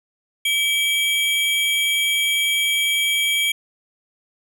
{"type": "tone pair together", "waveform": "square", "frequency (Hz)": [2300, 3238], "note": ["D7", "G#7"], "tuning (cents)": [-37, -45], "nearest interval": "tritone", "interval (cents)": 592, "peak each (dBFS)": -21, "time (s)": [0.45, 3.52], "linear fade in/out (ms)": 5, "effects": []}